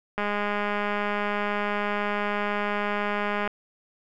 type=click train; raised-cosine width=0.5 ms; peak=-13 dBFS; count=680; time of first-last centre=0.18-3.476 s; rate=206 Hz; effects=none